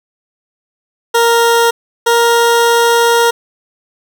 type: tone pair in turn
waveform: 20% pulse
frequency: 466.2 / 468.4 Hz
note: A#4 / A#4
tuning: 0 / +8 cents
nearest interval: unison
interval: 8 cents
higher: second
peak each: -3 dBFS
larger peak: neither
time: 1.14-1.71 / 2.06-3.31 s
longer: second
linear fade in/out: 10 ms
effects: none